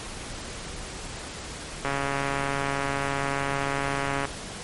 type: click train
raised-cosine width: 0.5 ms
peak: -12 dBFS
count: 335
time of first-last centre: 1.85-4.253 s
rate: 139 Hz
effects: pink hiss -37 dBFS RMS until 4.63 s + MP3 48 kbps